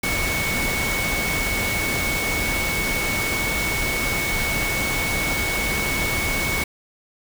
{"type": "tone in noise", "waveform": "sine", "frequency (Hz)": 2217, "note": "C#7", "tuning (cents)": 0, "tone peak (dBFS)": -24, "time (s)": [0.03, 6.64], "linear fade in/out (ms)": 5, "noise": "pink", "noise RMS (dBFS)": -25, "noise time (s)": [0.03, 6.64], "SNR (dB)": -2, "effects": []}